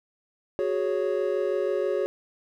triangle chord, F# suspended second, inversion none, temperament just, 370 / 416.2 / 555 Hz, F#4 / G#4 / C#5, 0 / +4 / +2 cents, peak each -26 dBFS, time 0.59-2.06 s, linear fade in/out 0 ms, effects none

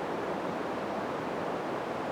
white band-pass noise, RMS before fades -34 dBFS, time 0-2.11 s, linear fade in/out 0 ms, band 200 to 750 Hz, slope 12 dB/octave, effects none

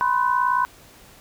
sine tone cluster, 988 / 1047 / 1507 Hz, B5 / C6 / F#6, 0 / +1 / +31 cents, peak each -20 / -22 / -26 dBFS, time 0.01-0.65 s, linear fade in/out 0 ms, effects pink hiss -49 dBFS RMS until 1.2 s

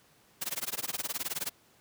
white noise with tremolo, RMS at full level -32 dBFS, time 0.41-1.5 s, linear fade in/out 10 ms, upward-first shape sine, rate 19 Hz, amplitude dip 100%, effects pink hiss -63 dBFS RMS until 1.8 s + high-pass 100 Hz 12 dB/octave

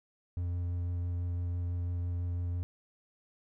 triangle tone with vibrato, 87.7 Hz, F2, 8 cents sharp, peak -29 dBFS, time 0.37-2.63 s, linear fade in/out 0 ms, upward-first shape sine, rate 6 Hz, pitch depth 11 cents each way, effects none

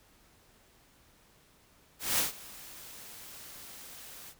white noise with ADSR envelope, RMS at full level -27 dBFS, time 1.99-4.35 s, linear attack 190 ms, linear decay 140 ms, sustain -21 dB, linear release 61 ms, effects pink hiss -63 dBFS RMS until 4.39 s

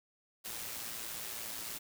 white noise with amplitude modulation, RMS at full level -40 dBFS, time 0.44-1.79 s, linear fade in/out 20 ms, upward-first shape sine, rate 114 Hz, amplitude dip 45%, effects none

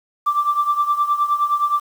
sine tone with tremolo, 1174 Hz, D6, 1 cent flat, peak -11 dBFS, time 0.26-1.8 s, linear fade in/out 10 ms, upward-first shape triangle, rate 9.6 Hz, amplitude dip 85%, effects tanh soft clip ceiling -9 dBFS + 7-bit

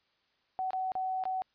sine tone with dropouts, 752 Hz, F#5, 28 cents sharp, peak -30 dBFS, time 0.59-1.42 s, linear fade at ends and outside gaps 0 ms, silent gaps 0.706-0.732 / 0.919-0.953 / 1.238-1.254 s, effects white hiss -73 dBFS RMS until 1.54 s + resampled to 11025 Hz

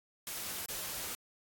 white noise with dropouts, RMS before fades -40 dBFS, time 0.27-1.15 s, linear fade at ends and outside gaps 1 ms, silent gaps 0.66-0.686 s, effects AAC 64 kbps

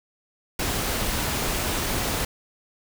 pink noise, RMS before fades -26 dBFS, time 0.59-2.25 s, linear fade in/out 5 ms, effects none

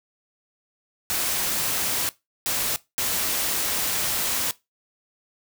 white noise bursts at uneven times, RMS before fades -25 dBFS, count 3, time 1.1-2.09 / 2.46-2.76 / 2.98-4.51 s, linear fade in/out 0 ms, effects noise-tail reverb RT60 0.2 s tail -19 dB re dry

